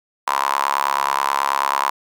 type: tone with high-pass filter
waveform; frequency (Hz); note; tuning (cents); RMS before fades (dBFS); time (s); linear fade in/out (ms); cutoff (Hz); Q
sawtooth; 69.3; C#2; 0; -20; 0.27-1.9; 5; 1000; 6.7
effects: none